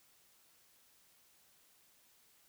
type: silence
effects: white hiss -68 dBFS RMS until 2.48 s